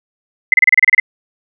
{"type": "tone bursts", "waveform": "sine", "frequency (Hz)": 2048, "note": "C7", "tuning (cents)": -38, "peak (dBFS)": -4, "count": 10, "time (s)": [0.52, 0.999], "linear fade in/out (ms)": 2, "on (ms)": 20, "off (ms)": 31, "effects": []}